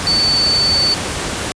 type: tone in noise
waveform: sine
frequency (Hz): 4511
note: C#8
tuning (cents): +29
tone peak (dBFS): -12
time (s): 0.07-0.94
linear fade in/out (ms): 0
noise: pink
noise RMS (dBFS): -21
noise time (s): 0-1.52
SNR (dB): +6
effects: high-pass 60 Hz 12 dB/octave + resampled to 22050 Hz